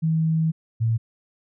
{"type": "tone pair in turn", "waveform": "sine", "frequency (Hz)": [160.6, 113.56], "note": ["E3", "A#2"], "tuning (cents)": [-45, -45], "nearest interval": "tritone", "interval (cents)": 600, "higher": "first", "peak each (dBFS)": -18, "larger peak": "neither", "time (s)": [[0.02, 0.52], [0.8, 0.98]], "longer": "first", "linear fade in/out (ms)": 20, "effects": []}